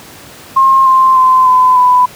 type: tone with pitch steps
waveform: sine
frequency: 1068 / 1049.7 / 1031.6 / 1013.9 / 996.5 Hz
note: C6 / C6 / C6 / B5 / B5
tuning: +35 / +5 / -25 / +45 / +15 cents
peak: -4 dBFS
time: 0.56-2.06 s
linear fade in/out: 10 ms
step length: 300 ms
effects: pink hiss -34 dBFS RMS until 2.15 s + high-pass 100 Hz 12 dB/octave